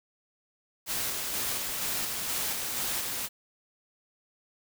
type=noise with tremolo; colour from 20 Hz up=white; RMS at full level=-31 dBFS; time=0.86-3.29 s; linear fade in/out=50 ms; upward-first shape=square; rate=2.1 Hz; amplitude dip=25%; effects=none